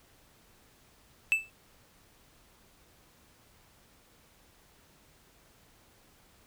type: tone with exponential decay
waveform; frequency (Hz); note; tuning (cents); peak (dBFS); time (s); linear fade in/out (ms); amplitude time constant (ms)
triangle; 2637; E7; 0; -17; 1.32-1.5; 0; 37
effects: pink hiss -62 dBFS RMS until 6.46 s